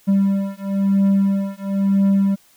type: beating tone pair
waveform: triangle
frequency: 196.1 / 197.1 Hz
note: G3 / G3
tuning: +1 / +10 cents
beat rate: 1 Hz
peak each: -16 dBFS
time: 0.07-2.36 s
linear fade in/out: 20 ms
effects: white hiss -54 dBFS RMS until 2.56 s